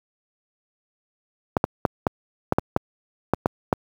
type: clicks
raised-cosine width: 1 ms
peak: -3 dBFS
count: 10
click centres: 1.568 / 1.641 / 1.852 / 2.068 / 2.524 / 2.585 / 2.764 / 3.336 / 3.459 / 3.728 s
effects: high-pass 80 Hz 12 dB/octave + 7-bit